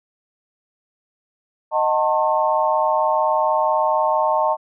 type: chord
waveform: sine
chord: D# diminished seventh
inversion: none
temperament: just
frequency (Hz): 622.3 / 746.7 / 896 / 1075.3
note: D#5 / F#5 / A5 / C6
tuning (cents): 0 / +16 / +31 / +47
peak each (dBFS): -20 / -25 / -19 / -23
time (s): 1.71-4.57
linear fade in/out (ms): 50
effects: none